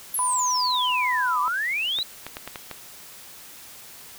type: exponential two-way sweep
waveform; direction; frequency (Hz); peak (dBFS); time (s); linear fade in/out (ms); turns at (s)
sine; down then up; 11510 to 1141 to 4072; -23; 0.14-2.03; 2; 1.41
type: tone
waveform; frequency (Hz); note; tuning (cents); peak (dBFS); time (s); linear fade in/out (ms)
sine; 1000; B5; +21; -23; 0.19-1.48; 0
type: clicks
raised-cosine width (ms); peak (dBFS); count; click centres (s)
0.3; -17; 6; 1.987 / 2.266 / 2.369 / 2.476 / 2.558 / 2.713
effects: white hiss -44 dBFS RMS until 4.18 s